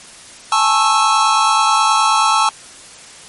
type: chord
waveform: square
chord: A major seventh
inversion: third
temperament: equal with one note detuned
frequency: 830.6 / 880 / 1095.4 / 1318.5 Hz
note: G#5 / A5 / C#6 / E6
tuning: 0 / 0 / -21 / 0 cents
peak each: -21 / -17 / -17 / -16 dBFS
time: 0.52-2.49 s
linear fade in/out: 2 ms
effects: white hiss -38 dBFS RMS until 3.28 s + MP3 48 kbps